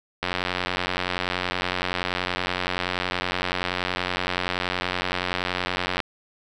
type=click train; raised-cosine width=0.3 ms; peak=-8 dBFS; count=524; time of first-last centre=0.23-6.003 s; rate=90.6 Hz; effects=none